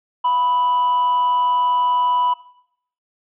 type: tone with amplitude modulation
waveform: triangle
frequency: 987.8 Hz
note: B5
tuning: in tune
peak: -12 dBFS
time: 0.24-2.34 s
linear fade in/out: 10 ms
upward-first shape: sine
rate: 285 Hz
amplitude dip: 30%
effects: noise-tail reverb RT60 0.7 s tail -18 dB re dry + resampled to 8000 Hz